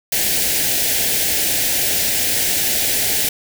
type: band-stop noise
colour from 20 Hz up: white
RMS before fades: -18 dBFS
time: 0.12-3.29 s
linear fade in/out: 5 ms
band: 810 to 1600 Hz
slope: 48 dB/octave
effects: none